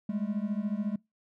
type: beating tone pair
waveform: triangle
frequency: 201.2 / 215.2 Hz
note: G3 / A3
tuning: +45 / -38 cents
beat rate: 14 Hz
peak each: -30 dBFS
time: 0.09-0.96 s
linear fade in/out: 5 ms
effects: noise-tail reverb RT60 0.2 s tail -24 dB re dry